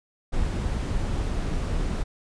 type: noise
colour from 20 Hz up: brown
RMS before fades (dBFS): -26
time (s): 0.32-2.04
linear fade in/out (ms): 20
effects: resampled to 22050 Hz